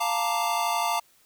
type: chord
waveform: square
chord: Bb major seventh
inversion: second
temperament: equal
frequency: 698.5 / 880 / 932.3 / 1174.7 Hz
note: F5 / A5 / Bb5 / D6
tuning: 0 / 0 / 0 / 0 cents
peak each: -30 / -30 / -30 / -31 dBFS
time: 0-1 s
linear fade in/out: 10 ms
effects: white hiss -61 dBFS RMS until 1.25 s